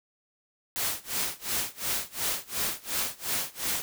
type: noise with tremolo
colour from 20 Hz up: white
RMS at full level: -28 dBFS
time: 0.76-3.82 s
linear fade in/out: 0 ms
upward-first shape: sine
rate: 2.8 Hz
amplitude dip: 95%
effects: none